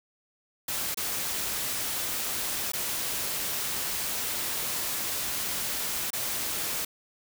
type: noise with dropouts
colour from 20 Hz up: white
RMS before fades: -31 dBFS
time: 0.68-6.85 s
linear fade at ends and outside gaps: 5 ms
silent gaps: 0.945-0.972 / 2.72-2.734 / 6.105-6.131 s
effects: none